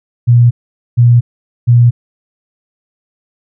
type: tone bursts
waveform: sine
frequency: 120 Hz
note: B2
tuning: 49 cents flat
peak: -3 dBFS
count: 3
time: 0.27-1.91 s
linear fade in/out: 20 ms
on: 240 ms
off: 460 ms
effects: none